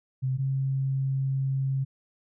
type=tone pair in turn; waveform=sine; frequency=130.81 / 134.72 Hz; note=C3 / C#3; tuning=0 / -49 cents; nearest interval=minor second; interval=51 cents; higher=second; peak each=-24 dBFS; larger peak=neither; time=0.22-0.38 / 0.38-1.85 s; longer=second; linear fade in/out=20 ms; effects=none